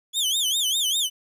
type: tone with vibrato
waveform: sawtooth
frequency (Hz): 3326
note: G#7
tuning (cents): +2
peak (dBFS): -18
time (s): 0.13-1.1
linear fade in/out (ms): 50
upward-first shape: sine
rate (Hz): 5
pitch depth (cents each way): 190
effects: resampled to 32000 Hz + 10-bit